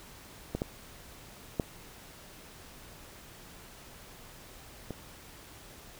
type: clicks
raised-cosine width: 2 ms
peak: -18 / -17 / -14 / -23 dBFS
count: 4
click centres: 0.55 / 0.619 / 1.598 / 4.907 s
effects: pink hiss -51 dBFS RMS until 5.99 s